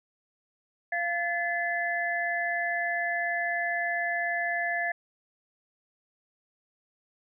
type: tone cluster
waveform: sine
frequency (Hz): 692 / 1732 / 2031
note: F5 / A6 / B6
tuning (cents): -16 / -28 / +48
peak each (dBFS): -31 / -29 / -34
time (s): 0.92-4.92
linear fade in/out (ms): 5
effects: none